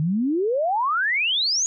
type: exponential sweep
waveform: sine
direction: up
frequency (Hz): 146.83 to 6870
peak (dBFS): -19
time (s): 0-1.66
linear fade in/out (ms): 0
effects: none